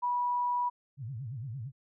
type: tone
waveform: sine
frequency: 976 Hz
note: B5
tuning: 21 cents flat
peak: -27 dBFS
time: 0.02-0.7 s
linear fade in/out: 20 ms
type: tone with vibrato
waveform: sine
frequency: 123.47 Hz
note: B2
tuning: in tune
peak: -36 dBFS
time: 0.97-1.72 s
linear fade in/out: 50 ms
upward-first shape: sine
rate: 8.8 Hz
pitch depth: 250 cents each way
effects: none